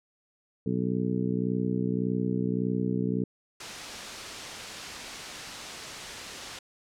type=harmonic tone; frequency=61.74 Hz; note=B1; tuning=in tune; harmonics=2 / 3 / 4 / 5 / 6 / 7; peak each=-33 / -29 / -31 / -36 / -38 / -35 dBFS; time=0.66-3.24 s; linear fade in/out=5 ms
type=noise; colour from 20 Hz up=white; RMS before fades=-37 dBFS; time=3.6-6.59 s; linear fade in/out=5 ms
effects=low-pass 6000 Hz 12 dB/octave